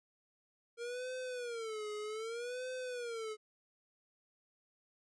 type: tone with vibrato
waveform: square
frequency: 463.8 Hz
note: A#4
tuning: 9 cents flat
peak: -40 dBFS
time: 0.77-3.37 s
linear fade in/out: 50 ms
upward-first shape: sine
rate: 0.64 Hz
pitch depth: 170 cents each way
effects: resampled to 22050 Hz